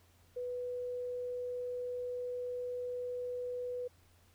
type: tone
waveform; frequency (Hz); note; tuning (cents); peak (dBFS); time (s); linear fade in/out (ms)
sine; 493.9; B4; 0; -36; 0.36-3.88; 10
effects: added 87 Hz sine -65 dBFS peak until 4.34 s + pink hiss -68 dBFS RMS until 4.34 s